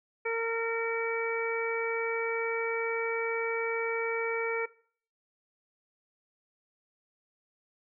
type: harmonic tone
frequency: 457.8 Hz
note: A#4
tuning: 31 cents flat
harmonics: 1 / 2 / 3 / 4 / 5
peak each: -30 / -39 / -38 / -40 / -34 dBFS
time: 0.25-4.66 s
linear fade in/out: 10 ms
effects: noise-tail reverb RT60 0.5 s tail -20 dB re dry